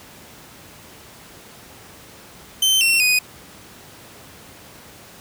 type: tone with pitch steps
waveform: sawtooth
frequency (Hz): 3091 / 2715 / 2489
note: G7 / F7 / D#7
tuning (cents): -25 / -50 / 0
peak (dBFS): -11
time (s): 2.62-3.19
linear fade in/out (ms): 5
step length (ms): 190
effects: pink hiss -43 dBFS RMS until 5.2 s + high-pass 80 Hz 12 dB/octave